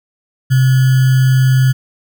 sine tone with sample-and-hold, 130.4 Hz, C3, 5 cents flat, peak -7 dBFS, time 0.5-1.73 s, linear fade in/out 20 ms, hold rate 1575 Hz, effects none

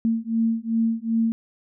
sine beating tone pair, 225.6 / 228.2 Hz, A3 / A#3, +44 / -37 cents, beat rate 2.6 Hz, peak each -23 dBFS, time 0.05-1.32 s, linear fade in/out 0 ms, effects none

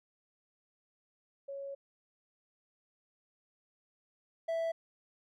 sine / triangle tone pair in turn, 554.4 / 659.3 Hz, C#5 / E5, 0 / 0 cents, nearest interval minor third, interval 300 cents, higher second, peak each -39 / -29 dBFS, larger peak second, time 1.48-1.75 / 4.48-4.72 s, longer first, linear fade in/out 10 ms, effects none

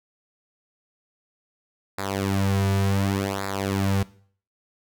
sawtooth tone with flanger, 98 Hz, G2, in tune, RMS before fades -24 dBFS, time 1.98-4.03 s, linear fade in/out 5 ms, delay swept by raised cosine 0.33 to 3.73 ms, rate 0.68 Hz, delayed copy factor -0.85, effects noise-tail reverb RT60 0.5 s tail -19 dB re dry

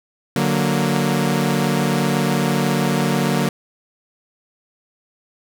sawtooth chord, D augmented, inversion none, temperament equal, 146.83 / 185 / 233.1 Hz, D3 / F#3 / A#3, 0 / 0 / 0 cents, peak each -17 dBFS, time 0.36-3.49 s, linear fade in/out 2 ms, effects none

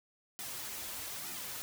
white noise with flanger, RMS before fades -42 dBFS, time 0.39-1.62 s, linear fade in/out 0 ms, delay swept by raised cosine 1.8 to 7.2 ms, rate 1.1 Hz, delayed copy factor -0.8, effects none

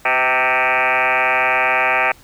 sine tone with frequency modulation, 1568 Hz, G6, in tune, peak -13 dBFS, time 0.05-2.12 s, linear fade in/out 5 ms, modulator 132 Hz, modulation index 7.4, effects pink hiss -47 dBFS RMS until 2.23 s

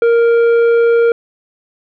sine tone with tanh clipping, 466.2 Hz, A#4, in tune, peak -9 dBFS, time 0.02-1.12 s, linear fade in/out 2 ms, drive 8 dB, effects none

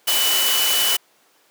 sine tone in noise, 2975 Hz, F#7, 9 cents sharp, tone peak -20 dBFS, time 0.07-0.97 s, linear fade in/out 10 ms, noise white, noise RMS -20 dBFS, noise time 0.07-0.97 s, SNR -3 dB, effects pink hiss -57 dBFS RMS until 1.5 s + high-pass 400 Hz 12 dB/octave

